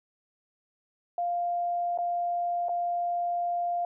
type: tone with dropouts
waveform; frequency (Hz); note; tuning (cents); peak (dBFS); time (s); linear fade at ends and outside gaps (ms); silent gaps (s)
sine; 698.5; F5; 0; -26; 1.18-3.85; 2; 1.976-1.986 / 2.685-2.692
effects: none